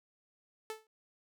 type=tone with exponential decay; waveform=sawtooth; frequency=437.9 Hz; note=A4; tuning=8 cents flat; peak=-32 dBFS; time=0.7-0.87 s; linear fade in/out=1 ms; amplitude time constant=36 ms; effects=none